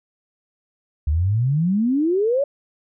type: exponential sweep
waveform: sine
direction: up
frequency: 70.6 to 582 Hz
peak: -16 dBFS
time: 1.07-2.44 s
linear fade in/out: 5 ms
effects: none